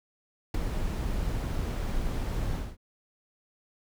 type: noise with ADSR envelope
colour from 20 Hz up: brown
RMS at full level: -23 dBFS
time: 0.54-2.77 s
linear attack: 6 ms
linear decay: 11 ms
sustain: -7 dB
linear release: 220 ms
effects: none